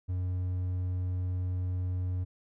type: tone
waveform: triangle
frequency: 91 Hz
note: F#2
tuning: 28 cents flat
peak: -27 dBFS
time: 0.08-2.25 s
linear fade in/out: 20 ms
effects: none